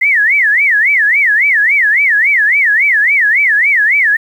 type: tone with vibrato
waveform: sine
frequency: 1960 Hz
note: B6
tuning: 14 cents flat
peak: -7 dBFS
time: 0.01-4.17 s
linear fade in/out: 10 ms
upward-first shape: sine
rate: 3.6 Hz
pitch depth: 290 cents each way
effects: 7-bit